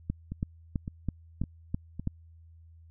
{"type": "two click trains", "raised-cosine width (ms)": 5, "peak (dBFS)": [-17, -23], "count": [7, 4], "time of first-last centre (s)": [[0.1, 2.074], [0.32, 1.996]], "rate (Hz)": [3.04, 1.79], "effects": ["added 82 Hz sine -51 dBFS peak until 2.9 s"]}